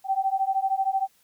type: beating tone pair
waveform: sine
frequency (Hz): 767 / 780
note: G5 / G5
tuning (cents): -38 / -9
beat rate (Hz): 13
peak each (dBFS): -25 / -25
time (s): 0.04-1.08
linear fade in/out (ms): 50
effects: white hiss -63 dBFS RMS until 1.23 s